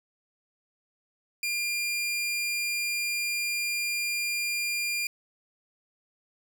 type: tone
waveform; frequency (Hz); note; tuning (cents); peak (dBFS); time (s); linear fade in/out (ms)
sawtooth; 2400; D7; +37; -24; 1.43-5.07; 2
effects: none